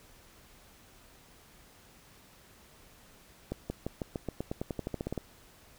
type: accelerating click train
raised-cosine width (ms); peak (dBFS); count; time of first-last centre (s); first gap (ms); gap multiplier
2; -20; 17; 3.52-5.177; 180; 0.92
effects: pink hiss -58 dBFS RMS until 5.78 s